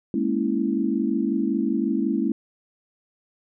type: chord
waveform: sine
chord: A# half-diminished seventh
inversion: third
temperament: equal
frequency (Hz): 207.7 / 233.1 / 277.2 / 329.6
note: G#3 / A#3 / C#4 / E4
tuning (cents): 0 / 0 / 0 / 0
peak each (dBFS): -26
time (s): 0.14-2.32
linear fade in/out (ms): 2
effects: none